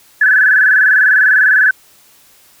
sine tone with vibrato, 1617 Hz, G#6, 47 cents flat, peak -6 dBFS, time 0.21-1.71 s, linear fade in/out 5 ms, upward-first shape square, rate 20 Hz, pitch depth 95 cents each way, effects white hiss -47 dBFS RMS until 2.6 s

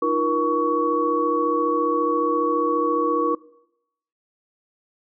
sine tone cluster, 308.1 / 342.7 / 475.8 / 1122 Hz, D#4 / F4 / A#4 / C#6, -17 / -33 / +35 / +21 cents, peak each -26 / -27 / -23 / -22 dBFS, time 0.02-3.35 s, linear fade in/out 5 ms, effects noise-tail reverb RT60 0.8 s tail -20 dB re dry

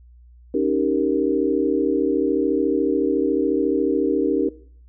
sine chord, Eb dominant seventh, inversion third, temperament equal, 277.2 / 311.1 / 392 / 466.2 Hz, Db4 / Eb4 / G4 / Bb4, 0 / 0 / 0 / 0 cents, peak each -23 dBFS, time 0.54-4.49 s, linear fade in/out 5 ms, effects noise-tail reverb RT60 0.5 s tail -18 dB re dry + added 60 Hz sine -45 dBFS peak until 4.88 s

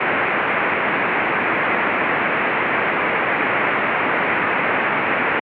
white low-pass noise, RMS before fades -19 dBFS, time 0-5.4 s, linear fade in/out 10 ms, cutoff 2400 Hz, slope 48 dB/octave, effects high-pass 200 Hz 12 dB/octave

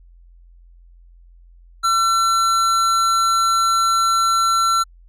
square tone, 1350 Hz, E6, 41 cents sharp, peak -15 dBFS, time 1.83-4.84 s, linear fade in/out 20 ms, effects added 43 Hz sine -44 dBFS peak until 5.08 s + low-pass 10000 Hz 12 dB/octave

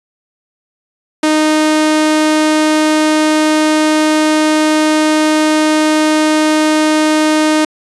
sawtooth tone, 308.8 Hz, D#4, 13 cents flat, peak -5 dBFS, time 1.23-7.65 s, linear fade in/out 5 ms, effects resampled to 24000 Hz

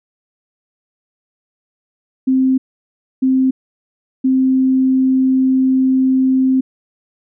sine tone bursts at uneven times, 261.6 Hz, C4, in tune, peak -10 dBFS, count 3, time 2.27-2.58 / 3.22-3.51 / 4.24-6.61 s, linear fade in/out 10 ms, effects none

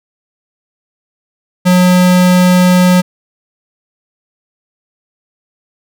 square tone, 181 Hz, F#3, 38 cents flat, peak -6 dBFS, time 1.65-3.02 s, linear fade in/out 20 ms, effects none

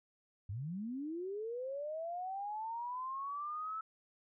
sine linear sweep, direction up, 89.5 to 1318.5 Hz, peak -38 dBFS, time 0.49-3.81 s, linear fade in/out 5 ms, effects none

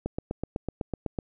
click train, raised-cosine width 2 ms, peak -16 dBFS, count 10, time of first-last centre 0.06-1.188 s, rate 7.98 Hz, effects none

